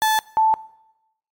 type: tone pair in turn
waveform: 35% pulse / sine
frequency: 870 / 879.6 Hz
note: A5 / A5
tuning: -20 / -1 cents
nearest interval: unison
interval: 19 cents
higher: second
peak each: -14 / -13 dBFS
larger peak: second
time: 0.02-0.19 / 0.37-0.54 s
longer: neither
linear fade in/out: 0 ms
effects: noise-tail reverb RT60 0.9 s tail -21 dB re dry + MP3 96 kbps